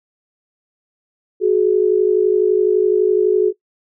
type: tone pair together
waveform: sine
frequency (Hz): 370.5 / 422.4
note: F#4 / G#4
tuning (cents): +2 / +29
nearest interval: major second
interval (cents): 227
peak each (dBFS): -14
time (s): 1.4-3.53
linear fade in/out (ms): 50
effects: noise-tail reverb RT60 0.1 s tail -21 dB re dry